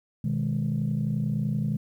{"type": "chord", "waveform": "sine", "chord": "G# minor", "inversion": "first", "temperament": "just", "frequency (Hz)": [124.59, 155.74, 207.7], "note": ["B2", "D#3", "G#3"], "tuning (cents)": [16, 2, 0], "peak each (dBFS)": [-28, -27, -28], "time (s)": [0.24, 1.77], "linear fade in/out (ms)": 5, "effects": ["tanh soft clip ceiling -18 dBFS", "10-bit"]}